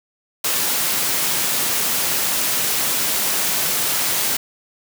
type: high-pass noise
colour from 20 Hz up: white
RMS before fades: -20 dBFS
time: 0.44-4.37 s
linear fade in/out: 5 ms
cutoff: 110 Hz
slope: 24 dB/octave
effects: none